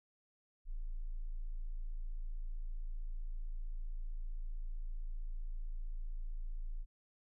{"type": "tone", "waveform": "sine", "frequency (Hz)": 27.73, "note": "A0", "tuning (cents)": 14, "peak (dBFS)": -37, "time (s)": [0.65, 6.86], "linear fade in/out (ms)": 50, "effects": []}